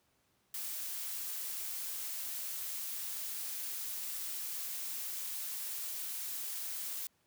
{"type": "noise", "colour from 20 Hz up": "blue", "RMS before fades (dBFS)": -40, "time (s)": [0.54, 7.07], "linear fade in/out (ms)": 2, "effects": ["pink hiss -74 dBFS RMS until 7.26 s", "high-pass 80 Hz 12 dB/octave"]}